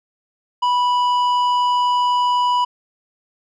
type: tone with tanh clipping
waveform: sine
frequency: 984 Hz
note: B5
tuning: 7 cents flat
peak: -16 dBFS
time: 0.62-2.65 s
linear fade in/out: 10 ms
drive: 9 dB
effects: none